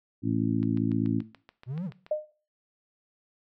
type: harmonic tone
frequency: 55 Hz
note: A1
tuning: in tune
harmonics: 2 / 3 / 4 / 5 / 6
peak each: -30 / -35 / -30 / -28 / -34 dBFS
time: 0.22-1.23 s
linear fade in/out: 50 ms
type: click train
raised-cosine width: 0.3 ms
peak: -31 dBFS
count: 11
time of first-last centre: 0.63-2.065 s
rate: 6.97 Hz
type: exponential two-way sweep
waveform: triangle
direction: up then down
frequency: 116.54 to 198.8 to 116.54 Hz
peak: -28 dBFS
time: 1.66-1.92 s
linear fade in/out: 50 ms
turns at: 1.85 s
type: tone with exponential decay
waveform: sine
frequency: 610 Hz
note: D#5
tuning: 34 cents flat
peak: -21 dBFS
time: 2.11-2.32 s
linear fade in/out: 5 ms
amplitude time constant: 44 ms
effects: noise-tail reverb RT60 0.4 s tail -17 dB re dry